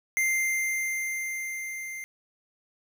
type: tone with level ramp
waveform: square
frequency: 2093 Hz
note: C7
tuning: in tune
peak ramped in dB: -23 to -36 dBFS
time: 0.17-2.04 s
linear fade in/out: 0 ms
effects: 10-bit